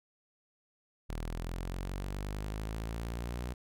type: linear sweep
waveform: sawtooth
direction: up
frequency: 39.16 to 61.74 Hz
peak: -32 dBFS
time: 1.09-3.54 s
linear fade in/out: 10 ms
effects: none